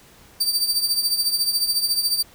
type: tone with tremolo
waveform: sawtooth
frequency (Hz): 4646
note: D8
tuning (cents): -20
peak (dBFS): -13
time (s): 0.4-2.23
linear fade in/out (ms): 10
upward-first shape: triangle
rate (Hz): 14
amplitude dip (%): 75
effects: pink hiss -50 dBFS RMS until 2.34 s